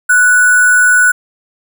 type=tone with sample-and-hold; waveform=sine; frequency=1480 Hz; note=F#6; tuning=in tune; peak=-5 dBFS; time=0.09-1.12 s; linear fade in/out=10 ms; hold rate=8820 Hz; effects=none